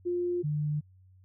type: tone pair in turn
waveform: sine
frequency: 352.9 / 149.32 Hz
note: F4 / D3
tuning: +18 / +29 cents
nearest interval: octave + minor third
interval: 1489 cents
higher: first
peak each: -27 dBFS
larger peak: neither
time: 0.05-0.43 / 0.43-0.81 s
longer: neither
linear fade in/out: 20 ms
effects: added 93 Hz sine -55 dBFS peak until 1.24 s